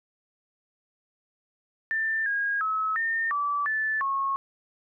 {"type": "tone with pitch steps", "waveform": "sine", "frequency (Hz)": [1782, 1634, 1290, 1818, 1156, 1750, 1093], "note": ["A6", "G#6", "E6", "A#6", "D6", "A6", "C#6"], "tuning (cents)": [22, -29, -38, -44, -28, -10, -25], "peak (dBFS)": -24, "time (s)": [1.91, 4.36], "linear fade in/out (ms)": 0, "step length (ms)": 350, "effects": []}